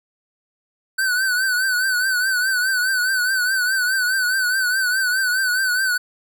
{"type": "tone with vibrato", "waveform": "square", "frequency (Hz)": 1512, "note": "F#6", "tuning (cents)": 37, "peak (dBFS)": -18, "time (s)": [0.98, 5.98], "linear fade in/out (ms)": 10, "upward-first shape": "triangle", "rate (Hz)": 4.8, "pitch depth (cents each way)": 82, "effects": []}